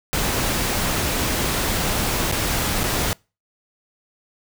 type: noise with dropouts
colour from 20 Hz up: pink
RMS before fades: -22 dBFS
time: 0.13-3.13 s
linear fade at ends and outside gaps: 0 ms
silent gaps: 2.315-2.323 / 2.834-2.839 s
effects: noise-tail reverb RT60 0.3 s tail -26 dB re dry